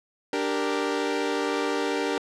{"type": "chord", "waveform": "sawtooth", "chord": "G minor", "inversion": "second", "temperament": "equal", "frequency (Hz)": [293.7, 392, 466.2], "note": ["D4", "G4", "Bb4"], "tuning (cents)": [0, 0, 0], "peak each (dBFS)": -25, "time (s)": [0.33, 2.18], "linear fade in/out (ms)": 2, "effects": ["low-pass 6000 Hz 12 dB/octave"]}